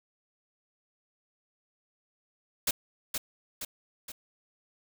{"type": "noise with echo", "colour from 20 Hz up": "white", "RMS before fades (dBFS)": -27, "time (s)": [2.67, 2.71], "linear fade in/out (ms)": 5, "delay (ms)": 470, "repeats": 3, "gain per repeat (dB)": -5, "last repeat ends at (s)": 4.12, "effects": []}